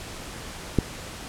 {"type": "click", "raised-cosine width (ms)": 3, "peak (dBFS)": -5, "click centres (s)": 0.787, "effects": ["pink hiss -38 dBFS RMS until 1.28 s", "low-pass 10000 Hz 12 dB/octave"]}